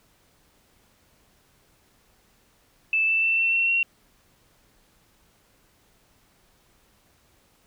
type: tone with pitch steps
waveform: sine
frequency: 2635 / 2655 / 2675 / 2695 / 2715 / 2736 Hz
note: E7 / E7 / E7 / E7 / F7 / F7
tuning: -1 / +12 / +25 / +38 / -50 / -36 cents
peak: -19 dBFS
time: 2.93-3.83 s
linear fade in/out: 2 ms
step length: 150 ms
effects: pink hiss -62 dBFS RMS until 7.66 s